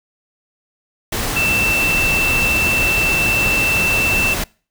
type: tone in noise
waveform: sine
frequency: 2669 Hz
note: E7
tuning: 21 cents sharp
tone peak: -15 dBFS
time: 1.36-4.34 s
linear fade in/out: 5 ms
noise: pink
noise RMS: -21 dBFS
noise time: 1.12-4.44 s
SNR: +3 dB
effects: noise-tail reverb RT60 0.4 s tail -25 dB re dry